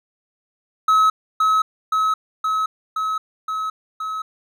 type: tone with echo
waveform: triangle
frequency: 1285 Hz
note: E6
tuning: 45 cents flat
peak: -10 dBFS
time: 0.88-1.1 s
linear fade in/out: 5 ms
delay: 520 ms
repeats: 6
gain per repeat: -2 dB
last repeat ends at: 4.22 s
effects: none